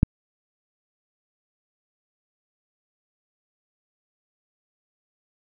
click, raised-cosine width 5 ms, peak -3 dBFS, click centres 0.031 s, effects none

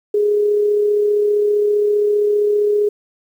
sine tone with amplitude modulation, 415.3 Hz, G#4, in tune, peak -11 dBFS, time 0.14-2.89 s, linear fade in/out 5 ms, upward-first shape sine, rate 35.2 Hz, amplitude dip 30%, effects 8-bit

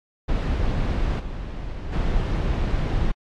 brown noise with level steps, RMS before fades -22 / -31 / -22 dBFS, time 0.28-3.12 s, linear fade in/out 10 ms, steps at 1.19 / 1.92 s, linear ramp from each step 10 ms, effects low-pass 4000 Hz 12 dB/octave + AAC 64 kbps

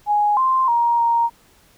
sine tone with pitch steps, 831 / 1046 / 941 / 933 Hz, G#5 / C6 / A#5 / A#5, +1 / -1 / +16 / +1 cents, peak -14 dBFS, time 0.06-1.3 s, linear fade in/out 50 ms, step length 310 ms, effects pink hiss -54 dBFS RMS until 1.77 s

